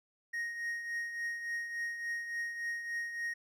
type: tone with tremolo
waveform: triangle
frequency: 1870 Hz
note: A#6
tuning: 5 cents sharp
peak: -31 dBFS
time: 0.33-3.34 s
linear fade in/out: 10 ms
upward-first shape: triangle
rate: 3.5 Hz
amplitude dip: 60%
effects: none